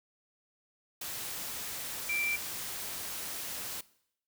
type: tone in noise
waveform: sine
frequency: 2349 Hz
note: D7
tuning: in tune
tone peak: -30 dBFS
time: 2.09-2.36 s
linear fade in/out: 5 ms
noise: white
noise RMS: -39 dBFS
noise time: 1.01-3.81 s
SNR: +6 dB
effects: noise-tail reverb RT60 0.7 s tail -20 dB re dry